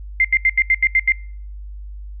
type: tone bursts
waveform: sine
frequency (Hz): 2093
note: C7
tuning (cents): 0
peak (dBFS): -11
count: 8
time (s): 0.2-1.121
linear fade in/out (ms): 2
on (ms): 46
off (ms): 79
effects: noise-tail reverb RT60 0.5 s tail -23 dB re dry + added 50 Hz sine -30 dBFS peak until 2.2 s